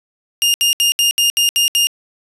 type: tone bursts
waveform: sawtooth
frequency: 2823 Hz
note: F7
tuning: 18 cents sharp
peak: -8 dBFS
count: 8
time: 0.42-1.87 s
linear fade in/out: 0 ms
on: 120 ms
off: 70 ms
effects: resampled to 32000 Hz + 8-bit